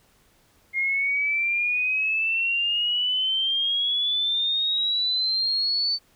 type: exponential sweep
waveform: sine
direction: up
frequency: 2126 to 4547 Hz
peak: -21 dBFS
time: 0.73-5.99 s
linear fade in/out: 50 ms
effects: pink hiss -61 dBFS RMS until 6.15 s